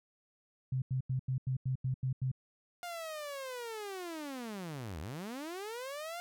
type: tone bursts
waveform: sine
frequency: 130 Hz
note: C3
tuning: 11 cents flat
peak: -30 dBFS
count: 9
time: 0.72-2.316 s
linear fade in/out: 5 ms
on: 100 ms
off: 87 ms
type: linear two-way sweep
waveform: sawtooth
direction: down then up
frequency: 710 to 70.2 to 710 Hz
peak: -36 dBFS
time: 2.83-6.2 s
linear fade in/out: 0 ms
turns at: 5 s
effects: none